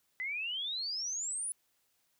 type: exponential sweep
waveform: sine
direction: up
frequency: 1991 to 10180 Hz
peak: -34 dBFS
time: 0.2-1.52 s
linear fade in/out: 0 ms
effects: white hiss -75 dBFS RMS until 2.19 s